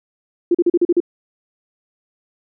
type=tone bursts; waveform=sine; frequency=347.3 Hz; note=F4; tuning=10 cents flat; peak=-10 dBFS; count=7; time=0.51-1.003 s; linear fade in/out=5 ms; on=37 ms; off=39 ms; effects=none